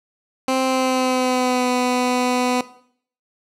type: tone with pitch glide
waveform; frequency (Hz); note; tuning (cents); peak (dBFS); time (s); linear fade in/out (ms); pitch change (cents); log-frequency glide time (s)
15% pulse; 261.6 to 249.6; C4 to B3; 0 to +19; -11; 0.48-2.61; 2; -81; 0.64-1.69
effects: noise-tail reverb RT60 0.6 s tail -17 dB re dry + low-pass 10000 Hz 12 dB/octave